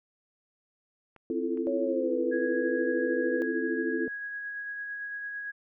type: clicks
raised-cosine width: 0.5 ms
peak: -37 / -39 dBFS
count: 2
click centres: 1.163 / 1.574 s
type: chord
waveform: sine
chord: F major seventh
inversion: second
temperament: equal with one note detuned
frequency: 261.6 / 329.6 / 342.8 / 440 Hz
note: C4 / E4 / F4 / A4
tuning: 0 / 0 / -32 / 0 cents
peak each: -33 dBFS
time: 1.3-4.08 s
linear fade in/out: 2 ms
type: tone with pitch glide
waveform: sine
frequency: 554.4 to 491.1 Hz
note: C#5 to B4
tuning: 0 to -10 cents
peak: -29 dBFS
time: 1.67-3.42 s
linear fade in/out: 0 ms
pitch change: -210 cents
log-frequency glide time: 1.83-2.19 s
type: tone with tremolo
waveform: sine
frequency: 1657 Hz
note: G#6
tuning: 4 cents flat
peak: -33 dBFS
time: 2.31-5.52 s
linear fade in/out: 20 ms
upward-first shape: sine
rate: 8.9 Hz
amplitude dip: 25%
effects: none